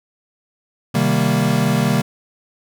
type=chord; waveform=square; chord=C minor seventh; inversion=none; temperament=equal; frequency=130.81 / 155.56 / 196 / 233.1 Hz; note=C3 / Eb3 / G3 / Bb3; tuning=0 / 0 / 0 / 0 cents; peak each=-21 dBFS; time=0.94-2.02 s; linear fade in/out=10 ms; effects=none